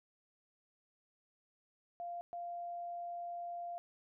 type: tone bursts at uneven times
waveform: sine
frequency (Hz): 695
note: F5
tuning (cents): -9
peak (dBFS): -40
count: 2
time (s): 2-2.21 / 2.33-3.78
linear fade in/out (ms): 0
effects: none